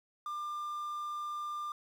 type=tone with quantisation; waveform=triangle; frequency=1195 Hz; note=D6; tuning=30 cents sharp; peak=-34 dBFS; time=0.26-1.72 s; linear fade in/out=2 ms; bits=10; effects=none